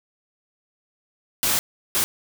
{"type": "noise bursts at uneven times", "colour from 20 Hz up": "white", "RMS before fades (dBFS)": -21, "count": 2, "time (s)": [[1.43, 1.59], [1.95, 2.04]], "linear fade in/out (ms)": 0, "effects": []}